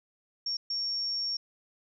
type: tone bursts at uneven times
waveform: sine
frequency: 5510 Hz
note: F8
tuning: 24 cents flat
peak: -29 dBFS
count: 2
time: 0.46-0.57 / 0.7-1.37 s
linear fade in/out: 5 ms
effects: none